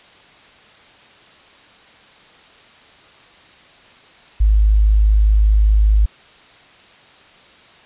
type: tone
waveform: sine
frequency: 52.5 Hz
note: G#1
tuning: 19 cents sharp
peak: -9 dBFS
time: 4.4-6.06 s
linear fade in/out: 10 ms
effects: white hiss -46 dBFS RMS until 7.85 s + resampled to 8000 Hz